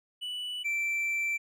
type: tone pair in turn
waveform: triangle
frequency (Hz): 2963 / 2339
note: F#7 / D7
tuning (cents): +2 / -8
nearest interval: major third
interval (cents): 410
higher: first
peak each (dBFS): -32 / -26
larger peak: second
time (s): 0.21-0.64 / 0.64-1.38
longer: second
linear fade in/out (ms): 20
effects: none